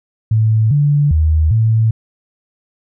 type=tone with pitch steps; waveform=sine; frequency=110 / 145.4 / 78.4 / 111.5 Hz; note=A2 / D3 / D#2 / A2; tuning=0 / -17 / +14 / +23 cents; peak=-9 dBFS; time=0.31-1.91 s; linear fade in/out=5 ms; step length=400 ms; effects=none